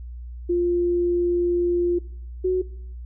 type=tone pair in turn; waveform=sine; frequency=349.5 / 369.3 Hz; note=F4 / F#4; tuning=+1 / -3 cents; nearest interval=minor second; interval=96 cents; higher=second; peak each=-18 / -18 dBFS; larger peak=neither; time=0.49-1.99 / 2.44-2.62 s; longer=first; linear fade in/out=10 ms; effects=noise-tail reverb RT60 0.7 s tail -21 dB re dry + added 60 Hz sine -33 dBFS peak until 3.05 s